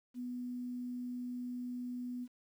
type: tone with quantisation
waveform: sine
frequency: 246.9 Hz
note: B3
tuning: in tune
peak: -38 dBFS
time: 0.14-2.28 s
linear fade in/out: 50 ms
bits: 11
effects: none